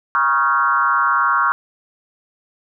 sine tone with frequency modulation, 1241 Hz, D#6, 5 cents flat, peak -13 dBFS, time 0.15-1.52 s, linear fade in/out 0 ms, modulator 141 Hz, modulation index 1.8, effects none

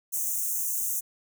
white high-pass noise, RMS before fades -29 dBFS, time 0.12-1.01 s, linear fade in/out 20 ms, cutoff 6000 Hz, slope 96 dB/octave, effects none

